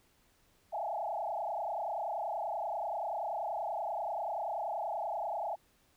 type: tone with frequency modulation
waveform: sine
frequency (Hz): 755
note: F#5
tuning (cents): +35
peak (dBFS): -33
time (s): 0.72-5.56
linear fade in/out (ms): 20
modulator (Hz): 30.4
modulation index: 3.8
effects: pink hiss -69 dBFS RMS until 5.96 s